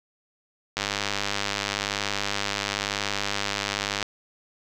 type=click train; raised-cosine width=0.2 ms; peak=-8 dBFS; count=330; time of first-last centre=0.77-4.027 s; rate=101 Hz; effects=none